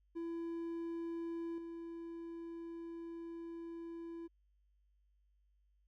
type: tone with level steps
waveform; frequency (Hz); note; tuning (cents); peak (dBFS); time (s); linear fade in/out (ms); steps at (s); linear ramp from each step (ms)
triangle; 334.8; E4; +27; -37 / -42; 0.15-4.28; 20; 1.58; 2
effects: added 50 Hz sine -70 dBFS peak until 5.87 s